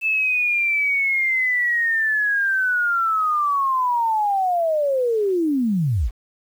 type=linear sweep; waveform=sine; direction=down; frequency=2637 to 37.39 Hz; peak=-17 dBFS; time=0.01-6.11 s; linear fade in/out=50 ms; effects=8-bit